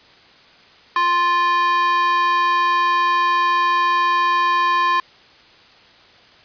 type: tone with high-pass filter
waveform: square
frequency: 349.2 Hz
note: F4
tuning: in tune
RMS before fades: -17 dBFS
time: 0.96-5 s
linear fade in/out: 2 ms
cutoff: 1200 Hz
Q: 7.7
effects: white hiss -48 dBFS RMS until 6.44 s + resampled to 11025 Hz